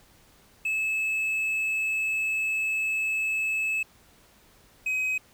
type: tone pair in turn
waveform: triangle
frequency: 2600 / 2530 Hz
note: E7 / D#7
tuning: -24 / +28 cents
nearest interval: unison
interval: 48 cents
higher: first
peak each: -23 / -23 dBFS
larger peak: neither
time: 0.65-3.83 / 4.86-5.18 s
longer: first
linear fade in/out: 5 ms
effects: pink hiss -58 dBFS RMS until 5.33 s